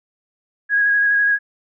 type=tone with vibrato; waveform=sine; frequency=1651 Hz; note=G#6; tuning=11 cents flat; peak=-13 dBFS; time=0.69-1.39 s; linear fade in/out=50 ms; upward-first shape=square; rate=12 Hz; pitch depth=15 cents each way; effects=none